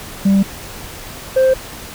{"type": "tone pair in turn", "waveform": "sine", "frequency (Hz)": [196, 523.3], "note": ["G3", "C5"], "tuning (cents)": [0, 0], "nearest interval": "octave + perfect fourth", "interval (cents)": 1700, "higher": "second", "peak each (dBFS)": -6, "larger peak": "neither", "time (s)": [[0.25, 0.43], [1.36, 1.54]], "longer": "neither", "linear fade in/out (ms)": 10, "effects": ["tanh soft clip ceiling -8 dBFS", "pink hiss -32 dBFS RMS until 1.94 s"]}